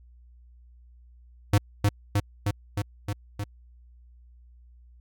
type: tone with echo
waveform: square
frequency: 102 Hz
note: G#2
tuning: 31 cents flat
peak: -17 dBFS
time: 1.53-1.58 s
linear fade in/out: 5 ms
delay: 310 ms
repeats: 6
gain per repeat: -2 dB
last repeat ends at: 3.44 s
effects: added 60 Hz sine -50 dBFS peak until 5 s